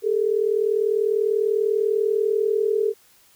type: tone pair together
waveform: sine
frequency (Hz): 406.9 / 447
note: G#4 / A4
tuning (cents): -35 / +27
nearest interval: major second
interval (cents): 162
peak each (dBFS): -21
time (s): 0.02-2.94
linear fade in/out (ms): 50
effects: white hiss -56 dBFS RMS until 3.35 s

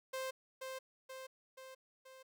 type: tone with echo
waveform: sawtooth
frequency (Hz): 524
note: C5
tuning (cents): +2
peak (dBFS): -35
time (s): 0.13-0.31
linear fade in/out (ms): 10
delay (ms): 480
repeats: 4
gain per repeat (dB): -4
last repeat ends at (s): 2.23
effects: none

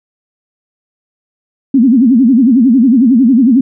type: tone with vibrato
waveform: sine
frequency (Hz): 247.6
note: B3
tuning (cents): +5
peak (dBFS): -4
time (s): 1.74-3.61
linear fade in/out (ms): 5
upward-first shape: sine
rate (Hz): 11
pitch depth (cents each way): 210
effects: none

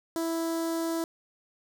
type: tone with notch filter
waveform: sawtooth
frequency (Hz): 329.6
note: E4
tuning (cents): 0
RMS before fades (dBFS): -30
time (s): 0.16-1.04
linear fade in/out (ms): 0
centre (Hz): 2500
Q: 0.74
effects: none

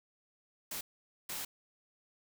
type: noise bursts at uneven times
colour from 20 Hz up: white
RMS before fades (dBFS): -40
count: 2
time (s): 0.71-0.81 / 1.29-1.45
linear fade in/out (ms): 5
effects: none

